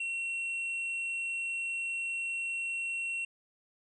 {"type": "tone with tanh clipping", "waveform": "sine", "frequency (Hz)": 2725, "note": "F7", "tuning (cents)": -43, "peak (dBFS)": -33, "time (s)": [0, 3.25], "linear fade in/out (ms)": 5, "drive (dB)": 4, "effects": ["resampled to 24000 Hz"]}